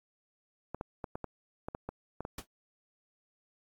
clicks, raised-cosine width 1 ms, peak -23 dBFS, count 10, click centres 0.746 / 0.811 / 1.042 / 1.155 / 1.243 / 1.685 / 1.749 / 1.89 / 2.206 / 2.251 s
pink noise with exponential decay, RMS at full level -36 dBFS, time 2.38-2.46 s, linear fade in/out 5 ms, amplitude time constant 17 ms
effects AAC 64 kbps

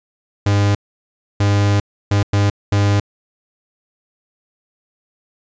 45% pulse tone bursts at uneven times, 101.6 Hz, G#2, 38 cents flat, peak -12 dBFS, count 5, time 0.46-0.75 / 1.4-1.8 / 2.11-2.23 / 2.33-2.5 / 2.72-3 s, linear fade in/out 5 ms, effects resampled to 16000 Hz

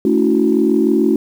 sine chord, F# minor seventh, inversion first, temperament equal with one note detuned, 220 / 283.3 / 329.6 / 370 Hz, A3 / C#4 / E4 / F#4, 0 / +38 / 0 / 0 cents, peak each -16 dBFS, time 0.05-1.16 s, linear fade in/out 2 ms, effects tanh soft clip ceiling -1 dBFS + 7-bit

